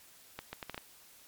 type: accelerating click train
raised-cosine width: 0.3 ms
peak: -23 dBFS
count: 6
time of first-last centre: 0.39-0.778 s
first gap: 140 ms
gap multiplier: 0.7
effects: white hiss -58 dBFS RMS until 1.27 s + MP3 96 kbps